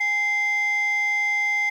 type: tone pair together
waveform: sine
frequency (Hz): 825 / 2083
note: G#5 / C7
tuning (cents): -12 / -8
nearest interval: octave + major third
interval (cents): 1604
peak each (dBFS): -28 / -18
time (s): 0-1.7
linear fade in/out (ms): 10
effects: tanh soft clip ceiling -18 dBFS + 9-bit